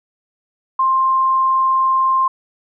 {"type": "tone", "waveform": "sine", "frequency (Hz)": 1054, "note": "C6", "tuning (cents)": 12, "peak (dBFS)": -12, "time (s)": [0.79, 2.28], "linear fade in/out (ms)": 5, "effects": []}